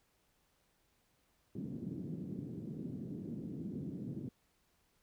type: band-pass noise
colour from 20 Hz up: pink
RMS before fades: -43 dBFS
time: 1.55-4.29 s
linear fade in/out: 5 ms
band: 140 to 300 Hz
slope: 24 dB/octave
effects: pink hiss -75 dBFS RMS until 5.02 s